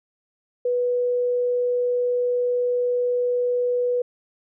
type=tone; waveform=sine; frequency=491 Hz; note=B4; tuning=10 cents flat; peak=-19 dBFS; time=0.65-4.02 s; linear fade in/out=5 ms; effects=none